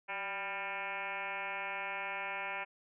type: tone with frequency modulation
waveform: sine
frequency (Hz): 1590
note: G6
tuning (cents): +24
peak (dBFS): -36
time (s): 0.08-2.65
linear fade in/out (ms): 20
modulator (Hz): 201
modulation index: 4.9
effects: none